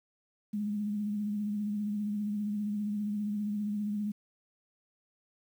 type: tone with vibrato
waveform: sine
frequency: 207.8 Hz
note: G#3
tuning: 1 cent sharp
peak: -30 dBFS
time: 0.53-4.12 s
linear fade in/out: 10 ms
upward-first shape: triangle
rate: 15 Hz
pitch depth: 44 cents each way
effects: 10-bit